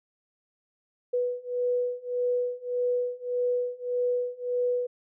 sine beating tone pair, 491.3 / 493 Hz, B4 / B4, -9 / -3 cents, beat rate 1.7 Hz, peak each -29 / -28 dBFS, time 1.13-4.87 s, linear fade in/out 10 ms, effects none

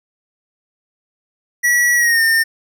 square tone with pitch glide, 1934 to 1814.9 Hz, B6 to A#6, -37 to -47 cents, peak -12 dBFS, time 1.63-2.44 s, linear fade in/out 20 ms, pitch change -110 cents, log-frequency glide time 1.96-2.22 s, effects none

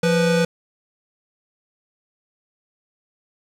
square tone pair together, 173.7 / 492.5 Hz, F3 / B4, -9 / -5 cents, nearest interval octave + tritone, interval 1804 cents, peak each -19 dBFS, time 0.03-0.45 s, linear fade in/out 5 ms, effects low-pass 8000 Hz 12 dB/octave + 7-bit

